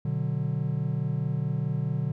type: chord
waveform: triangle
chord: B minor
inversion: none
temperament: just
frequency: 123.47 / 148.16 / 185.21 Hz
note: B2 / D3 / F#3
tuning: 0 / +16 / +2 cents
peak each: -28 / -26 / -32 dBFS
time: 0.05-2.12 s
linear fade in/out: 5 ms
effects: none